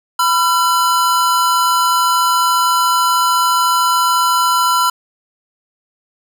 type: tone pair together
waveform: square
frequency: 995.8 / 1362 Hz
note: B5 / F6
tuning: +14 / -44 cents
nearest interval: perfect fourth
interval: 542 cents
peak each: -15 dBFS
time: 0.19-4.9 s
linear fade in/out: 5 ms
effects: none